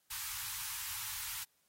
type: band-stop noise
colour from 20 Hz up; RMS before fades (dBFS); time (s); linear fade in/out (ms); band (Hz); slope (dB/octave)
white; -41; 0.1-1.44; 10; 130 to 840; 96
effects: white hiss -75 dBFS RMS until 1.68 s + AAC 48 kbps